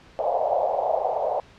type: band-pass noise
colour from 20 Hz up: white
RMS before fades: -24 dBFS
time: 0.19-1.4 s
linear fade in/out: 0 ms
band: 520 to 780 Hz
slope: 48 dB/octave
effects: pink hiss -51 dBFS RMS until 1.58 s + low-pass 4000 Hz 12 dB/octave